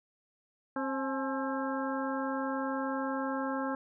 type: harmonic tone with a mistuned harmonic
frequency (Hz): 267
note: C4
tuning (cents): +35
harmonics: 1 / 2 / 3 / 4 / 5 / 6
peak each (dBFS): -34 / -37 / -39 / -40 / -41 / -42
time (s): 0.76-3.75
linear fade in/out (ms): 2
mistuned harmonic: 3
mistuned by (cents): +97
effects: none